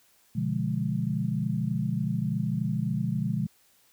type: chord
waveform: sine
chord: B diminished seventh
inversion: none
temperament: equal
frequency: 123.47 / 146.83 / 174.61 / 207.7 Hz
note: B2 / D3 / F3 / Ab3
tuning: 0 / 0 / 0 / 0 cents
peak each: -31 dBFS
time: 0.35-3.47 s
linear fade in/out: 10 ms
effects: white hiss -63 dBFS RMS until 3.92 s